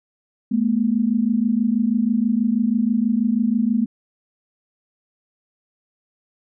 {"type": "tone pair together", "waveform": "sine", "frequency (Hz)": [214, 240.2], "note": ["A3", "B3"], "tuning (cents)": [-48, -48], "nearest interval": "major second", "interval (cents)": 200, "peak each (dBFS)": -19, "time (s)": [0.51, 3.86], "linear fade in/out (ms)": 10, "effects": []}